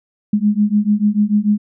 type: beating tone pair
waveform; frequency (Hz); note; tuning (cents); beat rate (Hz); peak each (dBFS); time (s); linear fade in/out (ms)
sine; 205.1 / 211.9; G#3 / G#3; -21 / +35; 6.8; -15; 0.33-1.58; 5
effects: none